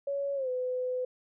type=tone with pitch glide; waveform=sine; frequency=560 to 504.7 Hz; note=C#5 to B4; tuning=+18 to +38 cents; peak=-29 dBFS; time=0.07-1.05 s; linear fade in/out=5 ms; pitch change=-180 cents; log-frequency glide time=0.35-0.49 s; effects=none